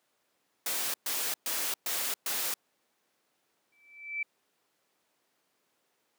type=noise bursts; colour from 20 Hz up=white; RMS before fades=-32 dBFS; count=5; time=0.66-2.54 s; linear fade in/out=2 ms; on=280 ms; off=120 ms
type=tone with exponential growth; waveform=sine; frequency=2322 Hz; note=D7; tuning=20 cents flat; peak=-28 dBFS; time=3.72-4.23 s; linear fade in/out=5 ms; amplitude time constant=110 ms
effects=pink hiss -74 dBFS RMS until 6.18 s + high-pass 300 Hz 12 dB/octave